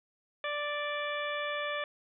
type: harmonic tone with a mistuned harmonic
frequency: 587.3 Hz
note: D5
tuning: in tune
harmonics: 1 / 2 / 3 / 4 / 5 / 6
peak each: -36 / -38 / -38 / -40 / -46 / -43 dBFS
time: 0.44-1.84 s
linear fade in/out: 2 ms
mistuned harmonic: 6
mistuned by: -30 cents
effects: none